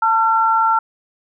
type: tone pair together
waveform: sine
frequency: 893 / 1361.9 Hz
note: A5 / F6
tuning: +25 / -44 cents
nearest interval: perfect fifth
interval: 731 cents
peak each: -15 dBFS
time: 0.02-0.79 s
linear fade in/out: 5 ms
effects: none